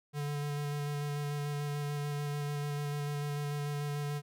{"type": "tone with vibrato", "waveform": "square", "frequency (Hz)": 145.6, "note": "D3", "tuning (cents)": -15, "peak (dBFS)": -34, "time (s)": [0.13, 4.22], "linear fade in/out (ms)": 50, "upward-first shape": "square", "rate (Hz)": 6.8, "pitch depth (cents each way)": 11, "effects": []}